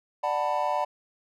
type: chord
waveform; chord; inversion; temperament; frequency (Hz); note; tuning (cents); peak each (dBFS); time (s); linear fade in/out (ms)
triangle; B minor seventh; first; just; 592.7 / 740.8 / 889 / 987.8; D5 / F#5 / A5 / B5; +16 / +2 / +18 / 0; -28; 0.23-0.85; 10
effects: none